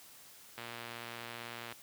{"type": "click train", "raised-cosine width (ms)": 0.3, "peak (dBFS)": -27, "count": 136, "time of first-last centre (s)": [0.58, 1.724], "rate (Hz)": 118, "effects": ["white hiss -56 dBFS RMS until 1.82 s", "high-pass 60 Hz 12 dB/octave"]}